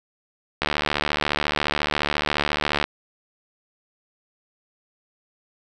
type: click train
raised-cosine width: 0.3 ms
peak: -5 dBFS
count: 166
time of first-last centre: 0.62-2.841 s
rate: 74.3 Hz
effects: none